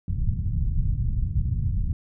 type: low-pass noise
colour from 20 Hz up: pink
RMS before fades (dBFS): -24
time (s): 0.08-1.93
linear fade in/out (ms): 2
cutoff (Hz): 140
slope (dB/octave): 24
effects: none